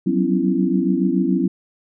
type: tone cluster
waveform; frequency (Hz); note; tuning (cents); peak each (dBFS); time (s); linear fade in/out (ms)
sine; 184 / 191.1 / 252.7 / 278.7 / 333.1; F#3 / G3 / B3 / C#4 / E4; -9 / -44 / +40 / +9 / +18; -22; 0.06-1.48; 10
effects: none